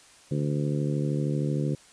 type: harmonic tone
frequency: 73 Hz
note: D2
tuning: 10 cents flat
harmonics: 2 / 3 / 4 / 5 / 6 / 7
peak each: -26 / -33 / -33 / -35 / -39 / -38 dBFS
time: 0.31-1.75 s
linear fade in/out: 5 ms
effects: white hiss -54 dBFS RMS until 1.92 s + resampled to 22050 Hz